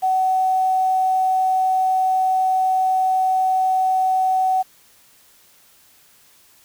sine tone with quantisation, 752 Hz, F#5, 28 cents sharp, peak -15 dBFS, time 0.02-4.63 s, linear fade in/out 20 ms, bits 7, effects white hiss -53 dBFS RMS until 6.64 s

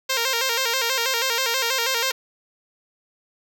5% pulse tone with vibrato, 494.6 Hz, B4, 3 cents sharp, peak -9 dBFS, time 0.09-2.12 s, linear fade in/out 10 ms, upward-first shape square, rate 6.2 Hz, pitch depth 110 cents each way, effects none

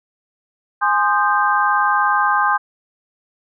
sine chord, Ab major seventh, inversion none, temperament equal with one note detuned, 830.6 / 1046.5 / 1226 / 1568 Hz, Ab5 / C6 / Eb6 / G6, 0 / 0 / -26 / 0 cents, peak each -19 dBFS, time 0.81-2.58 s, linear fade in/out 20 ms, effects none

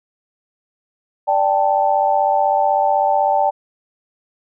sine chord, D suspended fourth, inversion none, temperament equal, 587.3 / 784 / 880 Hz, D5 / G5 / A5, 0 / 0 / 0 cents, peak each -19 / -16 / -18 dBFS, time 1.27-3.51 s, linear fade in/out 20 ms, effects none

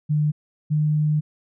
sine tone pair in turn, 150.5 / 151.72 Hz, D3 / D#3, +43 / -43 cents, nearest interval unison, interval 14 cents, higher second, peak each -17 dBFS, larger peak neither, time 0.09-0.32 / 0.7-1.21 s, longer second, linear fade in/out 20 ms, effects none

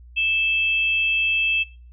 sine tone pair together, 2637 / 3221 Hz, E7 / G7, 0 / +46 cents, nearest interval minor third, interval 346 cents, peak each -19 / -27 dBFS, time 0.16-1.64 s, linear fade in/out 20 ms, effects noise-tail reverb RT60 0.4 s tail -21 dB re dry + added 60 Hz sine -42 dBFS peak until 1.92 s

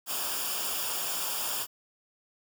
white noise with comb filter, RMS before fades -32 dBFS, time 0.06-1.67 s, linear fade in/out 50 ms, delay 0.49 ms, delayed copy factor -0.7, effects none

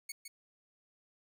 10% pulse tone with echo, 2217 Hz, C#7, in tune, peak -30 dBFS, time 0.09-0.12 s, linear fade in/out 5 ms, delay 160 ms, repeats 1, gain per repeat -6 dB, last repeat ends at 0.28 s, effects none

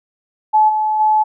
sine tone with level steps, 860 Hz, A5, 40 cents flat, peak -8 / -14 / -10 dBFS, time 0.53-1.24 s, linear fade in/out 20 ms, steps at 0.68 / 0.99 s, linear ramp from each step 20 ms, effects none

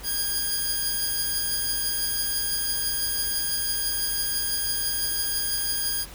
5% pulse tone pair together, 1625 / 4869 Hz, G#6 / D#8, -38 / -38 cents, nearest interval octave + perfect fifth, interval 1900 cents, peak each -19 dBFS, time 0.03-6.06 s, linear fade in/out 50 ms, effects added 50 Hz sine -43 dBFS peak until 6.14 s + pink hiss -44 dBFS RMS until 6.14 s

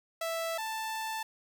sawtooth tone pair in turn, 659.3 / 882.8 Hz, E5 / A5, 0 / +5 cents, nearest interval perfect fourth, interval 505 cents, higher second, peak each -28 / -30 dBFS, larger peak first, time 0.21-0.58 / 0.58-1.23 s, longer second, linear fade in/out 5 ms, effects 9-bit

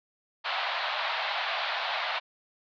pink band-pass noise, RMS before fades -31 dBFS, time 0.44-2.2 s, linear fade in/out 20 ms, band 640 to 4200 Hz, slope 48 dB/octave, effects none

